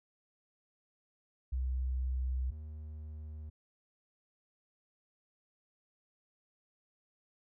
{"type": "tone pair in turn", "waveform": ["sine", "triangle"], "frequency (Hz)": [64, 76.7], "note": ["C2", "D#2"], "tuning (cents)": [-38, -24], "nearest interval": "minor third", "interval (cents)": 314, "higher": "second", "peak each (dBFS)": [-31, -40], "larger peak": "first", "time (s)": [[1.52, 2.51], [2.51, 3.5]], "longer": "neither", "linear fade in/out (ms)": 10, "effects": []}